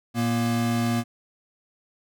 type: tone pair together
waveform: square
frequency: 115 / 236.2 Hz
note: A#2 / A#3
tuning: -23 / +23 cents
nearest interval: octave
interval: 1246 cents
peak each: -27 / -24 dBFS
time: 0.14-1.04 s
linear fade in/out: 50 ms
effects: none